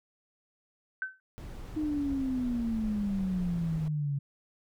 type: tone with exponential decay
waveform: sine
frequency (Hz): 1530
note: G6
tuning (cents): -42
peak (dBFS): -27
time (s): 1.02-1.2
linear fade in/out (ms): 1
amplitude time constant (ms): 37
type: noise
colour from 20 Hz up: brown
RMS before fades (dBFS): -41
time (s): 1.38-3.88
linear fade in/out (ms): 0
type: exponential sweep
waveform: sine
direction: down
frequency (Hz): 311.1 to 138.59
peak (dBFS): -28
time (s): 1.76-4.19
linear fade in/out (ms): 10
effects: none